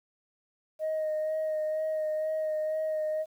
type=tone with vibrato; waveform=sine; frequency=623 Hz; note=D#5; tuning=2 cents sharp; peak=-26 dBFS; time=0.79-3.26 s; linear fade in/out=50 ms; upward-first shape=sine; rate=2.1 Hz; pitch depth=17 cents each way; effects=tanh soft clip ceiling -25 dBFS + 10-bit